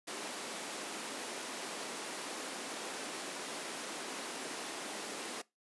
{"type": "high-pass noise", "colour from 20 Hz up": "pink", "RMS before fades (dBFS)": -42, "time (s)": [0.07, 5.42], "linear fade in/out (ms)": 10, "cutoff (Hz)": 250, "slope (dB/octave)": 24, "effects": ["noise-tail reverb RT60 0.2 s tail -21 dB re dry", "resampled to 24000 Hz"]}